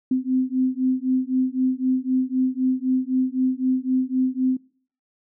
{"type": "beating tone pair", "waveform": "sine", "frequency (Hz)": [256.1, 260], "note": ["C4", "C4"], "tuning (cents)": [-37, -11], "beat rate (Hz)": 3.9, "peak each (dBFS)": -22, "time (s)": [0.11, 4.57], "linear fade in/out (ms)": 5, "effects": ["noise-tail reverb RT60 0.5 s tail -22 dB re dry"]}